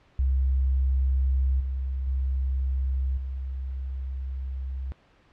sine tone with level steps, 65.9 Hz, C2, 13 cents sharp, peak -20 / -26 / -23 / -29 dBFS, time 0.19-4.92 s, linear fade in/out 0 ms, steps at 1.6 / 2.07 / 3.17 s, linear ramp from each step 5 ms, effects pink hiss -60 dBFS RMS until 5.32 s + low-pass 3000 Hz 12 dB/octave

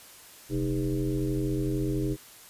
sine tone with frequency modulation, 220 Hz, A3, in tune, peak -25 dBFS, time 0.49-2.17 s, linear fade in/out 50 ms, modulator 90.7 Hz, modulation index 2.1, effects white hiss -50 dBFS RMS until 2.49 s + resampled to 32000 Hz

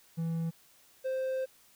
triangle tone pair in turn, 164.81 / 523.2 Hz, E3 / C5, 0 / 0 cents, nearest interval octave + minor sixth, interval 2000 cents, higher second, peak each -28 dBFS, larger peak neither, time 0.17-0.51 / 1.04-1.46 s, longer second, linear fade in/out 20 ms, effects white hiss -62 dBFS RMS until 1.75 s

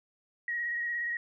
sine tone with vibrato, 1896 Hz, A#6, 29 cents sharp, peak -30 dBFS, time 0.48-1.17 s, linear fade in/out 2 ms, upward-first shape square, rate 17 Hz, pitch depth 17 cents each way, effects none

